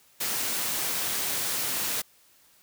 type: high-pass noise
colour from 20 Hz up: white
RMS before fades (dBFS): -29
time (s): 0.2-2.02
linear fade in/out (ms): 10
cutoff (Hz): 110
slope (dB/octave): 12
effects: white hiss -60 dBFS RMS until 2.62 s